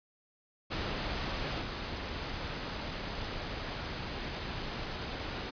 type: noise with level steps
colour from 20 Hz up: pink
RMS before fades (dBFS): -35 / -38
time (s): 0.7-5.51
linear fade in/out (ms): 20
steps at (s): 1.6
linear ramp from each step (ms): 20
effects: resampled to 11025 Hz